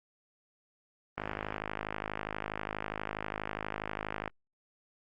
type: click train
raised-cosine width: 0.5 ms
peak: -19 dBFS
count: 163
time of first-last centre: 1.18-4.278 s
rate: 52.3 Hz
effects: Opus 24 kbps